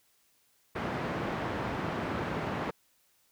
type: band-pass noise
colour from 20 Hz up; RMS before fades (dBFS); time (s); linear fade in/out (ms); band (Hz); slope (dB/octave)
pink; -34; 0.75-2.71; 10; 120 to 1700; 12
effects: white hiss -69 dBFS RMS until 3.31 s